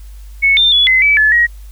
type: tone with pitch steps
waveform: sine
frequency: 2206 / 3594 / 3406 / 2046 / 2298 / 1724 / 1896 Hz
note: C#7 / A7 / G#7 / C7 / D7 / A6 / A#6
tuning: -9 / +36 / +43 / -39 / -38 / -36 / +29 cents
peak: -7 dBFS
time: 0.42-1.47 s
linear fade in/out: 20 ms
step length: 150 ms
effects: added 50 Hz sine -30 dBFS peak until 1.71 s + white hiss -49 dBFS RMS until 1.71 s